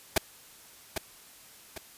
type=noise with echo; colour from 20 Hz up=pink; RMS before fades=-22 dBFS; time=0.16-0.18 s; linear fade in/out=5 ms; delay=800 ms; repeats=2; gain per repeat=-8 dB; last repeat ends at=1.78 s; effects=white hiss -53 dBFS RMS until 1.97 s + resampled to 32000 Hz